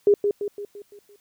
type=tone with echo; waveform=sine; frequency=408.4 Hz; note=G#4; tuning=29 cents flat; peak=-12 dBFS; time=0.07-0.14 s; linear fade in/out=2 ms; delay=170 ms; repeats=6; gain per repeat=-6 dB; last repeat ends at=1.16 s; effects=white hiss -63 dBFS RMS until 1.2 s